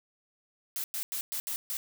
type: noise bursts at uneven times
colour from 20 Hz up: blue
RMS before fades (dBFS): -34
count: 6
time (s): 0.76-0.84 / 0.94-1.03 / 1.12-1.21 / 1.32-1.4 / 1.47-1.56 / 1.7-1.77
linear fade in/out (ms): 0
effects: none